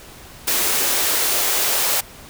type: noise with high-pass filter sweep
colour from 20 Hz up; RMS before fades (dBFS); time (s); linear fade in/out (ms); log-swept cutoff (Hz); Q
white; -19; 0.47-2.01; 10; 300 to 540; 1.5
effects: pink hiss -41 dBFS RMS until 2.29 s